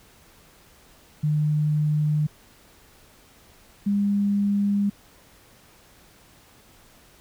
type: tone pair in turn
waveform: sine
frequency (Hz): 151 / 202.1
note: D3 / G#3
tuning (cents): +48 / -47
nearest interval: perfect fourth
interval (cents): 505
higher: second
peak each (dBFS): -19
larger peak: neither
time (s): 1.23-2.27 / 3.86-4.9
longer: neither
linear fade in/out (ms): 10
effects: pink hiss -54 dBFS RMS until 7.2 s